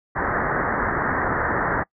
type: low-pass noise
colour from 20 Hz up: white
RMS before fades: -23 dBFS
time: 0.15-1.84 s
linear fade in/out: 20 ms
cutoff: 1900 Hz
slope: 96 dB/octave
effects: noise-tail reverb RT60 0.1 s tail -25 dB re dry